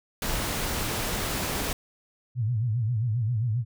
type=noise; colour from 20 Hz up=pink; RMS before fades=-29 dBFS; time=0.22-1.73 s; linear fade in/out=2 ms
type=tone with vibrato; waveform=sine; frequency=114.9 Hz; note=A#2; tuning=25 cents flat; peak=-23 dBFS; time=2.35-3.65 s; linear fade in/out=50 ms; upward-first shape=sine; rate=7.5 Hz; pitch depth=160 cents each way
effects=none